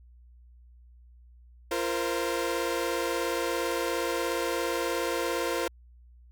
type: chord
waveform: sawtooth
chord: F suspended fourth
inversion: none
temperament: equal with one note detuned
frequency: 342.8 / 466.2 / 523.3 Hz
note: F4 / Bb4 / C5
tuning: -32 / 0 / 0 cents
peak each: -28 dBFS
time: 1.71-5.68 s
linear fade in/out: 5 ms
effects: added 60 Hz sine -51 dBFS peak until 6.31 s